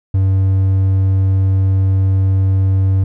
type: tone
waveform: triangle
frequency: 95.8 Hz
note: G2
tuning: 39 cents flat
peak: -8 dBFS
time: 0.14-3.04 s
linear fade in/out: 5 ms
effects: none

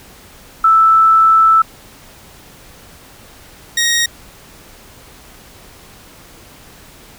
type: tone pair in turn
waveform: sine / 15% pulse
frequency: 1318.5 / 1876.6 Hz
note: E6 / A#6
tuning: 0 / +11 cents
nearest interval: tritone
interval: 611 cents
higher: second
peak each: -6 dBFS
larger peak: neither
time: 0.64-1.62 / 3.77-4.06 s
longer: first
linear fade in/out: 5 ms
effects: pink hiss -41 dBFS RMS until 7.18 s

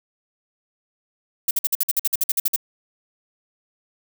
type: noise bursts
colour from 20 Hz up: violet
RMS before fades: -19 dBFS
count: 14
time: 1.48-2.562 s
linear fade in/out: 5 ms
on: 29 ms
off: 52 ms
effects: none

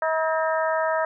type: harmonic tone with a mistuned harmonic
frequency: 319.6 Hz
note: D#4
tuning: 47 cents sharp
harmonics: 2 / 3 / 4 / 5 / 6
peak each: -23 / -27 / -29 / -31 / -33 dBFS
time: 0.02-1.05 s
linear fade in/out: 2 ms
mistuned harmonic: 6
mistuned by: -79 cents
effects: none

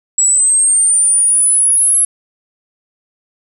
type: linear sweep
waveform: sine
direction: up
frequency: 7720 to 10960 Hz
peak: -7 dBFS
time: 0.18-2.05 s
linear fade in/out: 5 ms
effects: tanh soft clip ceiling -4 dBFS + 7-bit

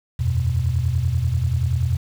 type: chord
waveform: sine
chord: E suspended second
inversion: none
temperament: just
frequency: 82.41 / 92.71 / 123.61 Hz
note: E2 / F#2 / B2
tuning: 0 / +4 / +2 cents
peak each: -22 / -24 / -21 dBFS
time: 0.19-1.97 s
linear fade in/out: 10 ms
effects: 7-bit

